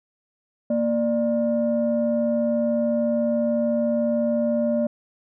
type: tone pair together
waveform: sine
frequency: 233.1 / 593 Hz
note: A#3 / D5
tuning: 0 / +17 cents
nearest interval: octave + major third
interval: 1617 cents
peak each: -21 dBFS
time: 0.7-4.87 s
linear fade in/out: 5 ms
effects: tanh soft clip ceiling -13 dBFS